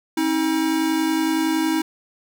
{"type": "tone pair together", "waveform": "square", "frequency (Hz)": [268.5, 319.3], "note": ["C4", "D#4"], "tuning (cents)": [45, 45], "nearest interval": "minor third", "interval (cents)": 300, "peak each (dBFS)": [-26, -20], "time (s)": [0.17, 1.82], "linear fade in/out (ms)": 5, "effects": []}